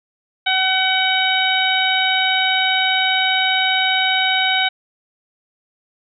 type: harmonic tone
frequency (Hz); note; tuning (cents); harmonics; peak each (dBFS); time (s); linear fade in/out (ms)
755; F#5; +35; 1 / 2 / 3 / 4 / 5; -21 / -21 / -21 / -21 / -21; 0.46-4.69; 10
effects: none